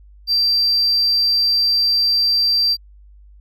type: tone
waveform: triangle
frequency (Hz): 4700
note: D8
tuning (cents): +1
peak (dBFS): -11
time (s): 0.27-2.77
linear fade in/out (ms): 50
effects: tanh soft clip ceiling -10 dBFS + added 50 Hz sine -42 dBFS peak until 3.4 s